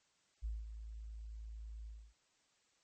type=tone with ADSR envelope; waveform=sine; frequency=54.6 Hz; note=A1; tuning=13 cents flat; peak=-36 dBFS; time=0.42-2.14 s; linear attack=28 ms; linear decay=200 ms; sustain=-9 dB; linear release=280 ms; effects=white hiss -75 dBFS RMS until 2.83 s + MP3 32 kbps